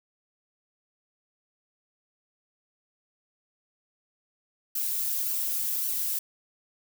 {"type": "noise with flanger", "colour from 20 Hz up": "violet", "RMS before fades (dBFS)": -29, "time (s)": [4.75, 6.19], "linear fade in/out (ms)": 5, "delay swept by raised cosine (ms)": [0.68, 2.38], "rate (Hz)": 1.8, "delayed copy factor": 0.5, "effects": []}